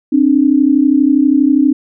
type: tone pair together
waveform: sine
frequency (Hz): 266.4 / 298.8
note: C4 / D4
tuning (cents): +31 / +30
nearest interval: major second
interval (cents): 199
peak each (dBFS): -10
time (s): 0.12-1.73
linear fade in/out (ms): 10
effects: none